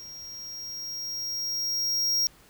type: tone with level ramp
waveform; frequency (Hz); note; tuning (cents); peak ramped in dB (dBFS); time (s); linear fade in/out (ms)
square; 5600; F8; +4; -41 to -22; 0-2.27; 0
effects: pink hiss -56 dBFS RMS until 2.49 s